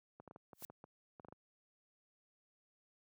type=clicks; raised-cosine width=1 ms; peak=-39 dBFS; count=12; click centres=0.2 / 0.277 / 0.311 / 0.361 / 0.532 / 0.624 / 0.7 / 0.841 / 1.198 / 1.248 / 1.285 / 1.325 s
type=noise with exponential growth; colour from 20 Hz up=blue; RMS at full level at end=-44 dBFS; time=0.54-0.65 s; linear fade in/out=0 ms; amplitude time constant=22 ms
effects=high-pass 100 Hz 12 dB/octave